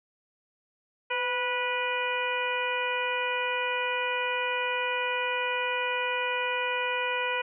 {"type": "harmonic tone with a mistuned harmonic", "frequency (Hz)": 490, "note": "B4", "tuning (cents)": -14, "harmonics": [1, 2, 3, 4, 5, 6], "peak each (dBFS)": [-33, -32, -34, -36, -32, -37], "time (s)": [1.1, 7.42], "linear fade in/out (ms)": 10, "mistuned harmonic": 1, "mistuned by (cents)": 43, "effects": []}